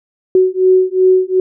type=beating tone pair; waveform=sine; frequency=371 / 373.7 Hz; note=F#4 / F#4; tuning=+5 / +17 cents; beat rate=2.7 Hz; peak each=-11 dBFS; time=0.35-1.4 s; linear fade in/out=2 ms; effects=none